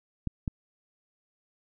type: clicks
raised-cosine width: 5 ms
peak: -17 dBFS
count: 2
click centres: 0.273 / 0.478 s
effects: none